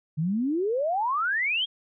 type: exponential sweep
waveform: sine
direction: up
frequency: 146.83 to 3322 Hz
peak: -23 dBFS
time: 0.17-1.66 s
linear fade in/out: 20 ms
effects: none